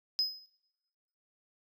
triangle tone with exponential decay, 5060 Hz, D#8, 28 cents sharp, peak -21 dBFS, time 0.19-0.46 s, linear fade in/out 0 ms, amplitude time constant 57 ms, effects noise-tail reverb RT60 1.0 s tail -25 dB re dry + tanh soft clip ceiling -23 dBFS

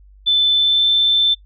sine tone with pitch glide, 3520 to 3542 Hz, A7 to A7, 0 to +11 cents, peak -11 dBFS, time 0.26-1.35 s, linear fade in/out 20 ms, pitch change +11 cents, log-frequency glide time 0.53-0.87 s, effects noise-tail reverb RT60 0.1 s tail -21 dB re dry + added 49 Hz sine -43 dBFS peak until 1.45 s

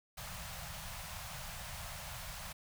pink band-stop noise, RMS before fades -45 dBFS, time 0.17-2.53 s, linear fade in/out 10 ms, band 180 to 580 Hz, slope 48 dB/octave, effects none

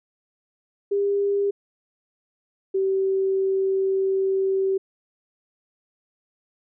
sine tone pair in turn, 401.6 / 385 Hz, G4 / G4, +42 / -31 cents, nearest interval minor second, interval 73 cents, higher first, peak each -19 dBFS, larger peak neither, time 0.91-1.51 / 2.74-4.78 s, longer second, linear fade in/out 10 ms, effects none

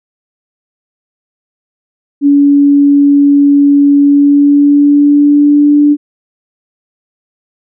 sine tone with pitch glide, 284.4 to 292.6 Hz, C#4 to D4, +45 to -6 cents, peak -3 dBFS, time 2.21-5.97 s, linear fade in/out 50 ms, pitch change +49 cents, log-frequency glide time 4-5.81 s, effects none

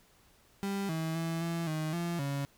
35% pulse tone with pitch steps, 197.9 / 161.2 / 164.8 / 167.7 / 156.1 / 171.2 / 140.2 Hz, G3 / E3 / E3 / E3 / D#3 / F3 / C#3, +17 / -38 / 0 / +30 / +6 / -34 / +20 cents, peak -30 dBFS, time 0.63-2.45 s, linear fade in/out 0 ms, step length 260 ms, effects pink hiss -64 dBFS RMS until 2.57 s

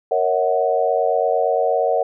sine chord, F# dominant seventh, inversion first, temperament equal with one note detuned, 466.2 / 554.4 / 643.5 / 740 Hz, A#4 / C#5 / E5 / F#5, 0 / 0 / -42 / 0 cents, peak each -21 dBFS, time 0.11-2.03 s, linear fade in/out 5 ms, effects none

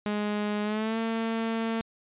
sawtooth tone with pitch glide, 208.5 to 226.1 Hz, G#3 to A3, +7 to +47 cents, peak -23 dBFS, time 0.06-1.81 s, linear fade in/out 0 ms, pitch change +140 cents, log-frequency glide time 0.63-0.98 s, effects resampled to 8000 Hz

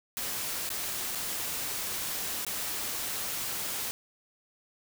white noise with dropouts, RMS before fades -34 dBFS, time 0.17-3.91 s, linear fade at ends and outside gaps 0 ms, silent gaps 0.691-0.702 / 1.15-1.155 / 2.449-2.466 s, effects none

